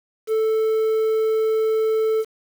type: tone with quantisation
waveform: triangle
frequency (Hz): 440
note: A4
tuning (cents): 0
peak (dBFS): -15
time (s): 0.27-2.25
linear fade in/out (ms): 50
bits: 7
effects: none